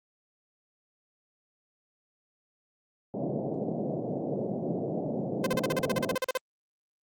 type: band-pass noise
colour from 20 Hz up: pink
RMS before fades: -32 dBFS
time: 3.14-6.15 s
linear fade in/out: 2 ms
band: 130 to 690 Hz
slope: 48 dB/octave
type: tone bursts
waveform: sawtooth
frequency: 516 Hz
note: C5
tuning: 24 cents flat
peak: -22 dBFS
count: 15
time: 5.44-6.374 s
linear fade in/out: 2 ms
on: 24 ms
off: 41 ms
effects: Opus 48 kbps